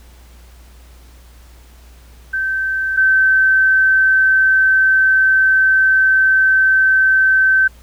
sine tone pair in turn, 1549 / 1542.7 Hz, G6 / G6, -21 / -28 cents, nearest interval unison, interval 7 cents, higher first, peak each -16 / -9 dBFS, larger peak second, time 2.33-2.97 / 2.97-7.68 s, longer second, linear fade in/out 10 ms, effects added 60 Hz sine -40 dBFS peak until 7.82 s + pink hiss -49 dBFS RMS until 7.82 s

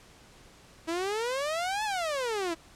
sawtooth exponential two-way sweep, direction up then down, 320 to 880 to 320 Hz, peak -25 dBFS, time 0.87-2.55 s, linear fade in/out 20 ms, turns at 1.84 s, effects pink hiss -55 dBFS RMS until 2.75 s + low-pass 9000 Hz 12 dB/octave

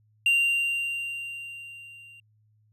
triangle tone with level ramp, 2774 Hz, F7, 12 cents flat, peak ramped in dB -16 to -46 dBFS, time 0.26-2.2 s, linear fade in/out 2 ms, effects added 107 Hz sine -61 dBFS peak until 2.72 s + resampled to 32000 Hz

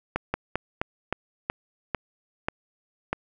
slowing click train, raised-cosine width 0.5 ms, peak -10 dBFS, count 9, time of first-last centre 0.16-3.13 s, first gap 180 ms, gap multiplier 1.2, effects none

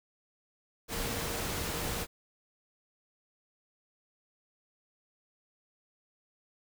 sine tone in noise, 466.8 Hz, A#4, 2 cents sharp, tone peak -45 dBFS, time 0.88-2.07 s, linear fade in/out 50 ms, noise pink, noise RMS -35 dBFS, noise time 0.88-2.07 s, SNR -13 dB, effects none

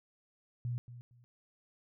sine tone with echo, 121.1 Hz, B2, 34 cents flat, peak -33 dBFS, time 0.65-0.78 s, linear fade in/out 0 ms, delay 230 ms, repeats 2, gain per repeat -13 dB, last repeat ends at 1.24 s, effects none

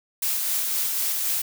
blue noise with tremolo, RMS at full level -24 dBFS, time 0.22-1.42 s, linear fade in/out 5 ms, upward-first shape sine, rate 3.9 Hz, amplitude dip 25%, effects none

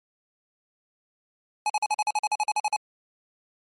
square tone bursts, 846 Hz, G#5, 32 cents sharp, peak -22 dBFS, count 14, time 1.66-2.763 s, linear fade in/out 2 ms, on 37 ms, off 45 ms, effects MP3 48 kbps

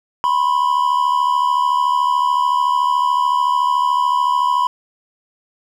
triangle tone pair together, 987.8 / 1061.5 Hz, B5 / C6, 0 / +25 cents, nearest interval minor second, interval 125 cents, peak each -13 / -17 dBFS, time 0.24-4.67 s, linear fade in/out 0 ms, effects none

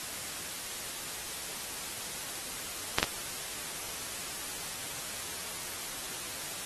clicks, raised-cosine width 0.2 ms, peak -6 dBFS, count 2, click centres 2.985 / 3.029 s, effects white hiss -39 dBFS RMS until 6.65 s + AAC 32 kbps

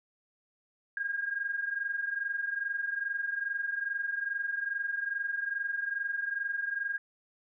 sine tone pair together, 1605 / 1627.4 Hz, G6 / G#6, +40 / -36 cents, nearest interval unison, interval 24 cents, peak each -36 / -32 dBFS, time 0.97-6.98 s, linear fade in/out 2 ms, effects none

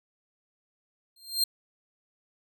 sawtooth tone with exponential growth, 4186 Hz, C8, in tune, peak -17 dBFS, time 1.16-1.44 s, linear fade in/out 5 ms, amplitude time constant 59 ms, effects none

